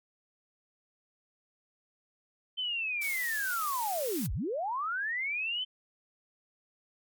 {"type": "linear two-way sweep", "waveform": "sine", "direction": "down then up", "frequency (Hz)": [3098, 36.71, 3098], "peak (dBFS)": -30, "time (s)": [2.57, 5.65], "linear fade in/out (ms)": 20, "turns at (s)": 4.33}
{"type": "noise", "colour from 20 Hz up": "blue", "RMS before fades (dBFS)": -38, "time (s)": [3.01, 4.27], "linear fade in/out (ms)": 10}
{"effects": ["MP3 96 kbps"]}